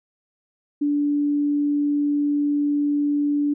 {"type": "tone", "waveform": "sine", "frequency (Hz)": 290.6, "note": "D4", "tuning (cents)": -18, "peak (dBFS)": -18, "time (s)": [0.81, 3.54], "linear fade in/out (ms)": 10, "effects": []}